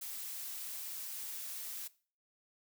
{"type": "noise", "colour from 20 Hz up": "blue", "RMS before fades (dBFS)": -43, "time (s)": [0.01, 1.88], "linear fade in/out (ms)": 10, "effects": ["noise-tail reverb RT60 0.4 s tail -19 dB re dry"]}